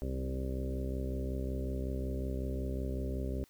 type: harmonic tone with a mistuned harmonic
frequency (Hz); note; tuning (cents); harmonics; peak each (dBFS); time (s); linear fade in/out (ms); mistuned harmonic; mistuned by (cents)
65.41; C2; 0; 1 / 2 / 3 / 4 / 5 / 6 / 7 / 8 / 9; -35 / -42 / -45 / -42 / -51 / -43 / -51 / -48 / -48; 0.02-3.44; 0; 3; -19
effects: white hiss -66 dBFS RMS until 3.49 s